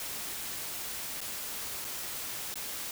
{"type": "noise with dropouts", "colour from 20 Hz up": "white", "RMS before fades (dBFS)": -38, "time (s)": [0, 2.91], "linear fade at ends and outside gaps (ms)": 1, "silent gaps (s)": [[1.206, 1.214], [1.845, 1.849], [2.541, 2.556]], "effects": []}